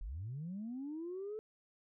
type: linear sweep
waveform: sine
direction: up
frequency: 36.06 to 440 Hz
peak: -39 dBFS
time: 0.01-1.39 s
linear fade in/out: 0 ms
effects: tanh soft clip ceiling -36 dBFS